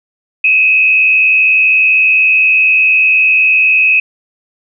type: tone with frequency modulation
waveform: sine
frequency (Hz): 2556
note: D#7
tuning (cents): +46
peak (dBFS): -6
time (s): 0.44-4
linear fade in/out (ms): 5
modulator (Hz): 79.8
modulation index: 0.87
effects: none